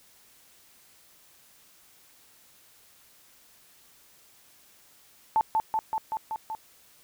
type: tone with echo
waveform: sine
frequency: 880 Hz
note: A5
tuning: in tune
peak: -19 dBFS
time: 5.36-5.41 s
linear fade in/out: 0 ms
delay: 190 ms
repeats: 6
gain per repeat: -2 dB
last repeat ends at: 6.55 s
effects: white hiss -58 dBFS RMS until 7.03 s